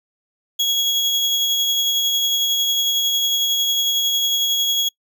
35% pulse tone with tremolo, 3326 Hz, G#7, 2 cents sharp, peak -14 dBFS, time 0.59-4.89 s, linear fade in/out 10 ms, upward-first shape sine, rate 11 Hz, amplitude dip 25%, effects noise-tail reverb RT60 0.1 s tail -26 dB re dry

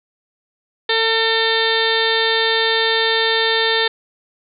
harmonic tone, 450 Hz, A4, 39 cents sharp, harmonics 1 / 2 / 3 / 4 / 5 / 6 / 7 / 8 / 9 / 10, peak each -20 / -24 / -29 / -20 / -28 / -31 / -27 / -20 / -27 / -30 dBFS, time 0.89-3.88 s, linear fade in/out 5 ms, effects none

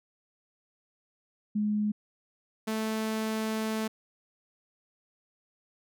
sine / sawtooth tone pair in turn, 210 / 219.3 Hz, G#3 / A3, +19 / -6 cents, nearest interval minor second, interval 75 cents, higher second, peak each -25 dBFS, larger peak neither, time 1.55-1.92 / 2.67-3.88 s, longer second, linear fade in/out 10 ms, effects none

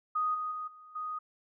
sine tone with level steps, 1244.5 Hz, D#6, in tune, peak -27 / -32 / -35 / -50 / -34 dBFS, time 0.15-1.19 s, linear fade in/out 10 ms, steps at 0.34 / 0.51 / 0.67 / 0.95 s, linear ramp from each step 10 ms, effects none

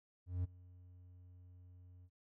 triangle tone with ADSR envelope, 90 Hz, F#2, 47 cents flat, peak -31 dBFS, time 0.26-2.1 s, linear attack 180 ms, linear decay 18 ms, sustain -23 dB, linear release 57 ms, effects none

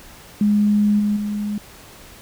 sine tone with level steps, 207.7 Hz, G#3, in tune, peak -13 / -16 / -21 dBFS, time 0.41-1.58 s, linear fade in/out 2 ms, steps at 0.99 / 1.16 s, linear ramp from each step 10 ms, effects pink hiss -43 dBFS RMS until 2.21 s

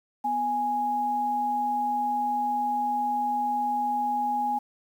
sine tone pair together, 247.9 / 830 Hz, B3 / G#5, +7 / -1 cents, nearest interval octave + major sixth, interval 2092 cents, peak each -35 / -24 dBFS, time 0.24-4.59 s, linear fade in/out 10 ms, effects 9-bit

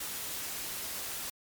white noise, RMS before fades -38 dBFS, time 0-1.3 s, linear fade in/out 5 ms, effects MP3 96 kbps

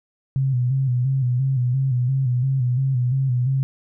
sine tone with vibrato, 128.9 Hz, C3, 26 cents flat, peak -17 dBFS, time 0.36-3.63 s, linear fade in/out 0 ms, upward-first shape square, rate 2.9 Hz, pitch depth 72 cents each way, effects none

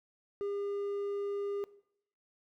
sine tone with hard clipping, 403.4 Hz, G4, 50 cents sharp, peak -34 dBFS, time 0.41-1.64 s, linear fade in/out 0 ms, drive 3 dB, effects noise-tail reverb RT60 0.7 s tail -19 dB re dry

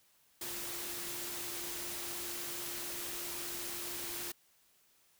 sine tone in noise, 347.9 Hz, F4, 7 cents flat, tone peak -50 dBFS, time 0.41-4.32 s, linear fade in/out 5 ms, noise white, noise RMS -41 dBFS, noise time 0.41-4.32 s, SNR -12 dB, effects white hiss -69 dBFS RMS until 5.19 s

